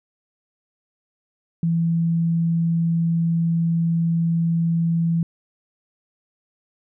sine tone, 166.7 Hz, E3, 20 cents sharp, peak -17 dBFS, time 1.63-5.23 s, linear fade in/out 2 ms, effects none

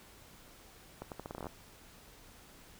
accelerating click train, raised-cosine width 1 ms, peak -27 dBFS, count 12, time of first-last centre 1.02-1.468 s, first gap 98 ms, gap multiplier 0.8, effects pink hiss -57 dBFS RMS until 2.79 s

